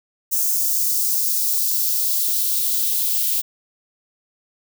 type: noise with high-pass filter sweep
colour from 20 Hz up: violet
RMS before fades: -20 dBFS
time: 0.31-3.42 s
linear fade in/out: 20 ms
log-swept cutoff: 6200 to 3100 Hz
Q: 1.7
effects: none